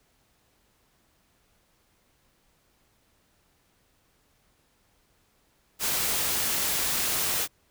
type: noise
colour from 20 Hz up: white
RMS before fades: -27 dBFS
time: 5.79-7.48 s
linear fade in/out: 50 ms
effects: pink hiss -67 dBFS RMS until 7.7 s